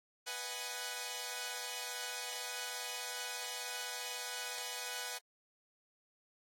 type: chord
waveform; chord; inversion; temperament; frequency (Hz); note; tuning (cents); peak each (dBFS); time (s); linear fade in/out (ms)
5% pulse; G# minor seventh; first; equal; 493.9 / 622.3 / 740 / 830.6; B4 / D#5 / F#5 / G#5; 0 / 0 / 0 / 0; -33 / -38 / -33 / -33; 0.26-5.19; 20
effects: AAC 64 kbps